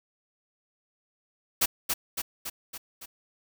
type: noise with echo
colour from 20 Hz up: white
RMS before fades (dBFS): -23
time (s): 1.61-1.66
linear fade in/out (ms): 10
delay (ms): 280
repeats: 5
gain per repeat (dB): -4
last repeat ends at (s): 3.06
effects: none

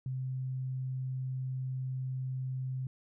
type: tone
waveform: sine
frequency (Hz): 130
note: C3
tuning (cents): -11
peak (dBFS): -33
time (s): 0.06-2.87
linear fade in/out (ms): 2
effects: none

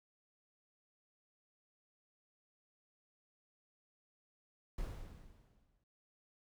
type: noise with exponential decay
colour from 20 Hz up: brown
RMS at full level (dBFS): -40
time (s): 4.78-5.84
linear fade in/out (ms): 5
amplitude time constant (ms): 230
effects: none

